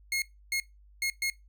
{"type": "tone bursts at uneven times", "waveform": "sawtooth", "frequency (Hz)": 2156, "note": "C#7", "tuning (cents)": -49, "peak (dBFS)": -24, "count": 4, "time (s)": [[0.12, 0.22], [0.52, 0.6], [1.02, 1.1], [1.22, 1.3]], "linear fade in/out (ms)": 2, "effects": ["noise-tail reverb RT60 0.2 s tail -20 dB re dry", "added 50 Hz sine -54 dBFS peak until 1.48 s"]}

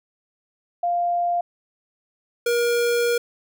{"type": "tone pair in turn", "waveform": ["sine", "square"], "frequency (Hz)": [698, 475.2], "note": ["F5", "A#4"], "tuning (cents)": [-1, 33], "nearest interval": "perfect fifth", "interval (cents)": 666, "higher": "first", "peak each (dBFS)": -19, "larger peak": "neither", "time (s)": [[0.83, 1.41], [2.46, 3.18]], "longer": "second", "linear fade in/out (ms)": 5, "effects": []}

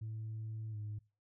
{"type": "tone with pitch glide", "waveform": "sine", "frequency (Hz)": [110, 105.52], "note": ["A2", "G#2"], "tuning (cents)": [0, 28], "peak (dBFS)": -38, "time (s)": [0.01, 0.99], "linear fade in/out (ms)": 10, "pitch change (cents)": -72, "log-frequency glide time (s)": [0.71, 0.76], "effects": ["noise-tail reverb RT60 0.3 s tail -22 dB re dry", "tanh soft clip ceiling -37 dBFS"]}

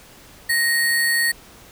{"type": "tone with sample-and-hold", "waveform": "sine", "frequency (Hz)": 1872, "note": "A#6", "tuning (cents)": 7, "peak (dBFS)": -16, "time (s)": [0.49, 1.32], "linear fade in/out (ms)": 10, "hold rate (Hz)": 6300, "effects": ["pink hiss -46 dBFS RMS until 1.71 s"]}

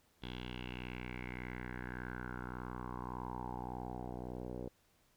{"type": "tone with low-pass filter sweep", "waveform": "10% pulse", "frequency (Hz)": 61.74, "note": "B1", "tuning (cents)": 0, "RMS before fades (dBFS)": -44, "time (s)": [0.22, 4.69], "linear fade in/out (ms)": 10, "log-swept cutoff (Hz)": [3400, 540], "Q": 5.2, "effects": ["pink hiss -72 dBFS RMS until 5.16 s"]}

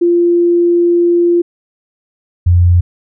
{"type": "tone pair in turn", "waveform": "sine", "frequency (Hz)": [346, 87.96], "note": ["F4", "F2"], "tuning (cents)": [-16, 13], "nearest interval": "2 octaves", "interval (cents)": 2371, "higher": "first", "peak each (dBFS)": [-7, -5], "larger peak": "second", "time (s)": [[0.01, 1.42], [2.46, 2.81]], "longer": "first", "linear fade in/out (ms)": 10, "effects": []}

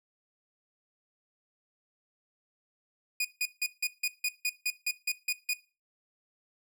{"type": "tone bursts", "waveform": "sawtooth", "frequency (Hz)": 2463, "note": "D#7", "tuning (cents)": -18, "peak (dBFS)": -23, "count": 12, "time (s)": [3.2, 5.536], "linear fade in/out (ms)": 5, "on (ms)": 48, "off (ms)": 160, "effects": ["noise-tail reverb RT60 0.3 s tail -18 dB re dry"]}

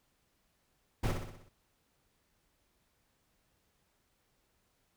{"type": "noise with echo", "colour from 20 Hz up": "brown", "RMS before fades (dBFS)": -30, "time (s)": [1.03, 1.12], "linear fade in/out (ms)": 10, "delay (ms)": 62, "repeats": 6, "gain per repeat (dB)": -5, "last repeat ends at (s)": 1.492, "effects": ["pink hiss -75 dBFS RMS until 4.96 s"]}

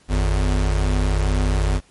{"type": "tone pair together", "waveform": "square", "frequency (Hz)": [49.71, 83.6], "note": ["G1", "E2"], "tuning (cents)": [25, 25], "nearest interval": "major sixth", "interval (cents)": 900, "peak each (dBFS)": [-18, -24], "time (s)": [0.08, 1.81], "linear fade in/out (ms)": 50, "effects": ["pink hiss -55 dBFS RMS until 1.9 s", "MP3 48 kbps"]}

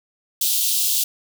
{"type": "high-pass noise", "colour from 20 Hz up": "white", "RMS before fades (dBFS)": -20, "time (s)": [0.41, 1.04], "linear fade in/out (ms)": 5, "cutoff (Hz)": 3000, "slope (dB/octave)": 48, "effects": []}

